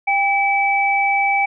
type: tone pair together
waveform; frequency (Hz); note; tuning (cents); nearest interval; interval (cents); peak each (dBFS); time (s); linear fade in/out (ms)
sine; 796.4 / 2300; G5 / D7; +27 / -37; octave + tritone; 1836; -17; 0.07-1.46; 10
effects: none